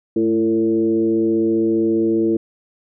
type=tone with frequency modulation; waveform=sine; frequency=336 Hz; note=E4; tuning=33 cents sharp; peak=-14 dBFS; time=0.16-2.37 s; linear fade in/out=5 ms; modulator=115 Hz; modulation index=0.85; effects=none